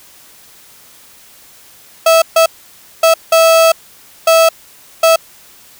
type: tone bursts at uneven times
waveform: 35% pulse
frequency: 654 Hz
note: E5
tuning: 14 cents flat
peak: -4 dBFS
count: 6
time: 2.06-2.22 / 2.36-2.46 / 3.03-3.14 / 3.32-3.72 / 4.27-4.49 / 5.03-5.16 s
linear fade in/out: 5 ms
effects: white hiss -42 dBFS RMS until 5.79 s